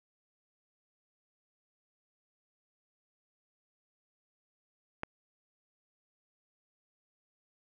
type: click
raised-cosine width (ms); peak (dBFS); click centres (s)
0.5; -19; 5.034
effects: none